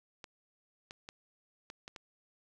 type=clicks; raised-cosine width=0.2 ms; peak=-28 dBFS; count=6; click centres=0.242 / 0.909 / 1.089 / 1.701 / 1.879 / 1.962 s; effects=none